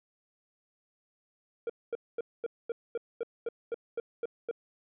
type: tone bursts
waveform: triangle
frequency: 466.2 Hz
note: A#4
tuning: in tune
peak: -28 dBFS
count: 12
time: 1.67-4.512 s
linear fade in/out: 2 ms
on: 26 ms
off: 230 ms
effects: resampled to 8000 Hz